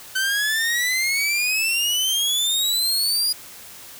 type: exponential sweep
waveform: sawtooth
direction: up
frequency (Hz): 1524 to 4922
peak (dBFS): -16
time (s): 0.15-3.33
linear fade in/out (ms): 10
effects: white hiss -41 dBFS RMS until 3.99 s